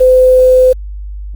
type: tone with quantisation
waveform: sine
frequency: 511 Hz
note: C5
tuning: 41 cents flat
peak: -3 dBFS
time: 0-0.73 s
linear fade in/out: 10 ms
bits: 5
effects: added 50 Hz sine -21 dBFS peak until 1.35 s + Opus 24 kbps